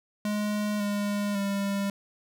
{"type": "tone with pitch steps", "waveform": "square", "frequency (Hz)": [209, 204.6, 199.1], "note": ["G#3", "G#3", "G3"], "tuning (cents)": [11, -26, 27], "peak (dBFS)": -27, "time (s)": [0.25, 1.9], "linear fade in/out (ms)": 2, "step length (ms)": 550, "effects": []}